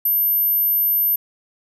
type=tone; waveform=sine; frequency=13000 Hz; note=G#9; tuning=38 cents flat; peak=-15 dBFS; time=0.05-1.16 s; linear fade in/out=5 ms; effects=none